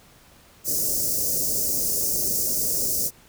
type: band-stop noise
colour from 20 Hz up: white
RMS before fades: -24 dBFS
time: 0.64-3.11 s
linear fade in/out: 50 ms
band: 600 to 5100 Hz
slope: 48 dB/octave
effects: pink hiss -53 dBFS RMS until 3.28 s